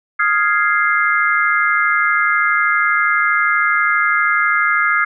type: chord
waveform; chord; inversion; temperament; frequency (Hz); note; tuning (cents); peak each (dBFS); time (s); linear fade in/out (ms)
sine; F minor seventh; third; equal; 1244.5 / 1396.9 / 1661.2 / 2093; Eb6 / F6 / Ab6 / C7; 0 / 0 / 0 / 0; -18; 0.19-5.05; 10
effects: none